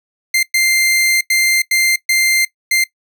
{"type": "tone bursts at uneven times", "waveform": "sawtooth", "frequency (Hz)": 2093, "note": "C7", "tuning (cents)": 0, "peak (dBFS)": -8, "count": 6, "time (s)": [[0.34, 0.43], [0.54, 1.21], [1.3, 1.62], [1.71, 1.96], [2.09, 2.45], [2.71, 2.84]], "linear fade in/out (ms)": 5, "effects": ["noise-tail reverb RT60 0.1 s tail -18 dB re dry"]}